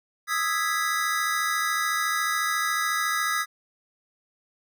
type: chord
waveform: square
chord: E major seventh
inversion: third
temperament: equal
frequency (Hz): 1244.5 / 1318.5 / 1661.2 / 1975.5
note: D#6 / E6 / G#6 / B6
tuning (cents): 0 / 0 / 0 / 0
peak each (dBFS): -29 / -32 / -30 / -30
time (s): 0.27-3.46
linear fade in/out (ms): 50
effects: none